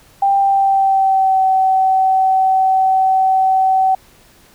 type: tone with pitch glide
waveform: sine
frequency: 790 to 760.9 Hz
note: G5 to F#5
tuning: +13 to +48 cents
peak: -10 dBFS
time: 0.22-3.95 s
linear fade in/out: 5 ms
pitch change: -65 cents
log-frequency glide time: 0.37-1.43 s
effects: pink hiss -48 dBFS RMS until 4.54 s